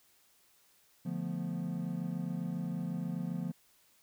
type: chord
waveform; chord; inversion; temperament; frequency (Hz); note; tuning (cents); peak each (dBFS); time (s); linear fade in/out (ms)
triangle; B half-diminished seventh; first; equal; 146.83 / 174.61 / 220 / 246.9; D3 / F3 / A3 / B3; 0 / 0 / 0 / 0; -40 / -34 / -40 / -40; 1.05-3.52; 10
effects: white hiss -67 dBFS RMS until 4.02 s